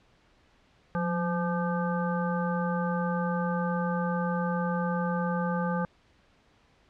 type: harmonic tone with a mistuned harmonic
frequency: 171.7 Hz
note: F3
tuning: 29 cents flat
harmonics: 1 / 3 / 5 / 7 / 9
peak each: -28 / -33 / -35 / -36 / -38 dBFS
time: 0.95-5.85 s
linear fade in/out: 0 ms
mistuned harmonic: 1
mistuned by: +60 cents
effects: pink hiss -63 dBFS RMS until 6.89 s + low-pass 4000 Hz 12 dB/octave